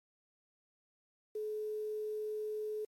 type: tone with quantisation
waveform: sine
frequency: 427.1 Hz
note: G#4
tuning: 48 cents sharp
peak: -36 dBFS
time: 1.35-2.85 s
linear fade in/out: 5 ms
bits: 10
effects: AAC 64 kbps